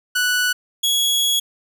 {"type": "tone pair in turn", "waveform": "sawtooth", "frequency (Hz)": [1480, 3342], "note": ["F#6", "G#7"], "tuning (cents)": [0, 10], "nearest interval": "octave + major second", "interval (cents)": 1410, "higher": "second", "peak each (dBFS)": -13, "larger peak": "neither", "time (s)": [[0.15, 0.53], [0.83, 1.4]], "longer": "second", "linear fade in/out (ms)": 10, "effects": []}